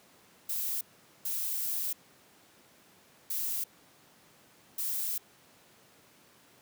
violet noise bursts at uneven times, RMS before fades -33 dBFS, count 4, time 0.49-0.81 / 1.25-1.93 / 3.3-3.64 / 4.78-5.18 s, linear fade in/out 5 ms, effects pink hiss -60 dBFS RMS until 6.61 s + high-pass 150 Hz 12 dB/octave

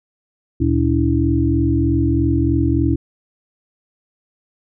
sine tone cluster, 74.6 / 118.3 / 283.4 / 326.7 Hz, D2 / A#2 / C#4 / E4, +28 / +26 / +38 / -15 cents, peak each -19 dBFS, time 0.6-2.96 s, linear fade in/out 10 ms, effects none

